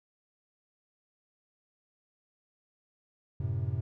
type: chord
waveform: triangle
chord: F# diminished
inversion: none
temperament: equal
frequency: 92.5 / 110 / 130.81 Hz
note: F#2 / A2 / C3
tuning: 0 / 0 / 0 cents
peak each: -32 dBFS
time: 3.4-3.81 s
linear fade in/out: 5 ms
effects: none